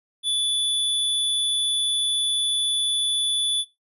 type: tone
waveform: square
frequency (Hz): 3466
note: A7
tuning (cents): -27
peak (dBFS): -21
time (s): 0.23-3.65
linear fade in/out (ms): 50
effects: noise-tail reverb RT60 0.2 s tail -17 dB re dry + resampled to 32000 Hz